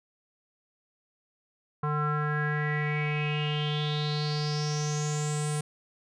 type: tone with low-pass filter sweep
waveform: square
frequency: 149.6 Hz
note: D3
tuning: 32 cents sharp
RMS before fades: -29 dBFS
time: 1.83-5.61 s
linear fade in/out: 5 ms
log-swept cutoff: 1200 to 9100 Hz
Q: 7.9
effects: none